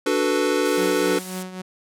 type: chord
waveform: square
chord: B minor seventh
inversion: first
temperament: equal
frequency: 293.7 / 370 / 440 / 493.9 Hz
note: D4 / F#4 / A4 / B4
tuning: 0 / 0 / 0 / 0 cents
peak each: -25 dBFS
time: 0.06-1.19 s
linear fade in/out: 5 ms
type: noise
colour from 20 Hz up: blue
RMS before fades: -33 dBFS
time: 0.65-1.43 s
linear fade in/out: 5 ms
type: tone with tremolo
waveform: sawtooth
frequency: 185 Hz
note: F#3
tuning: in tune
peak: -23 dBFS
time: 0.77-1.62 s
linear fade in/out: 10 ms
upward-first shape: triangle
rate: 3.7 Hz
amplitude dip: 70%
effects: low-pass 11000 Hz 12 dB/octave